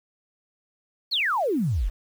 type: exponential sweep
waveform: sine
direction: down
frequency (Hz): 4601 to 36.22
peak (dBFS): -21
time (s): 1.11-1.9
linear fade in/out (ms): 20
effects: 8-bit